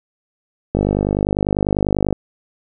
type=click train; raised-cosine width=2 ms; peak=-3 dBFS; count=70; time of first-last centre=0.75-2.127 s; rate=50.1 Hz; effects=none